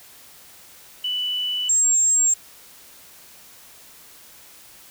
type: tone pair in turn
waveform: sine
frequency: 2976 / 7499 Hz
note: F#7 / A#8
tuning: +9 / +9 cents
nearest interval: octave + major third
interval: 1600 cents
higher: second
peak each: -22 / -15 dBFS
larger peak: second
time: 1.04-1.69 / 1.69-2.34 s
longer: neither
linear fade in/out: 5 ms
effects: white hiss -47 dBFS RMS until 4.9 s